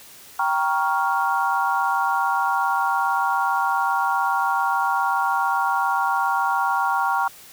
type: chord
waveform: sine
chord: G half-diminished seventh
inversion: none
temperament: equal with one note detuned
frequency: 784 / 941.5 / 1108.7 / 1396.9 Hz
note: G5 / Bb5 / Db6 / F6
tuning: 0 / +17 / 0 / 0 cents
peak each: -24 / -23 / -25 / -25 dBFS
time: 0.39-7.28 s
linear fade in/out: 5 ms
effects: white hiss -45 dBFS RMS until 7.52 s